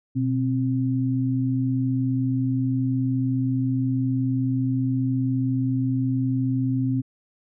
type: tone pair together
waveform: sine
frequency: 124.3 / 263.4 Hz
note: B2 / C4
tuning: +12 / +12 cents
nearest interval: octave + minor second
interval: 1300 cents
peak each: -23 dBFS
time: 0.15-7.02 s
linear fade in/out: 20 ms
effects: none